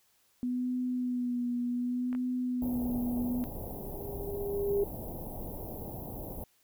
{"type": "tone with vibrato", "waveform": "sine", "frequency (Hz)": 246.9, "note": "B3", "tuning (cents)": 0, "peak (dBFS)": -29, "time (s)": [0.43, 3.44], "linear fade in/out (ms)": 0, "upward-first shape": "sine", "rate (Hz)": 0.67, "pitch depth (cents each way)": 29}
{"type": "clicks", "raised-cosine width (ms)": 0.5, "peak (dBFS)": -31, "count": 2, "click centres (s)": [2.129, 2.15]}
{"type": "band-stop noise", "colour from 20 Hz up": "pink", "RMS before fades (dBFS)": -40, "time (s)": [2.62, 6.44], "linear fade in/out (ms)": 2, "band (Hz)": [840, 12000], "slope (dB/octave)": 48}
{"type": "tone with exponential growth", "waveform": "sine", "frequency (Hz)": 402.1, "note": "G4", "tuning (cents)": 44, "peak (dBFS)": -24, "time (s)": [3.09, 4.84], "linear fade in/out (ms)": 5, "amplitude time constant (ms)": 380}
{"effects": ["white hiss -69 dBFS RMS until 6.63 s"]}